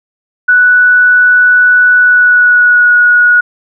sine tone with pitch glide, 1480 to 1456.3 Hz, F#6 to F#6, 0 to -28 cents, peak -3 dBFS, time 0.48-3.41 s, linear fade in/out 10 ms, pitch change -28 cents, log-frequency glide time 1.97-2.95 s, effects none

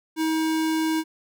square tone, 318.3 Hz, D#4, 39 cents sharp, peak -22 dBFS, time 0.16-1.04 s, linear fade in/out 50 ms, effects none

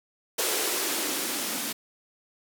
violet noise with band-pass filter sweep, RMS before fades -29 dBFS, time 0.38-1.73 s, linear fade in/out 10 ms, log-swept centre 410 to 230 Hz, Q 3.9, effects none

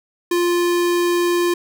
square tone, 349.2 Hz, F4, in tune, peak -16 dBFS, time 0.31-1.54 s, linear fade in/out 5 ms, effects none

